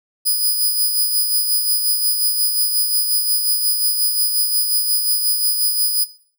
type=tone with tremolo; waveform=10% pulse; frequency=4978 Hz; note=D#8; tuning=in tune; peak=-7 dBFS; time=0.25-6.05 s; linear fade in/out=20 ms; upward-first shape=sine; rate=5.6 Hz; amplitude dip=45%; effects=noise-tail reverb RT60 0.5 s tail -17 dB re dry